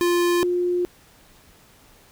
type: tone pair in turn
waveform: square / sine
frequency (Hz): 349.2 / 355.1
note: F4 / F4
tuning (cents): 0 / +29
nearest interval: unison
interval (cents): 29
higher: second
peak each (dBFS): -18 / -19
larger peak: first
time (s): 0.01-0.43 / 0.43-0.85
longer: neither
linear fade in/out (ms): 0
effects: pink hiss -53 dBFS RMS until 2.11 s